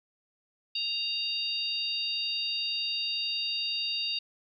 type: harmonic tone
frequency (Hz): 931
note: A#5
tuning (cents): -2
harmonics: 3 / 4 / 5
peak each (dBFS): -33 / -34 / -33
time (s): 0.75-4.19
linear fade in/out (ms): 5
effects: 11-bit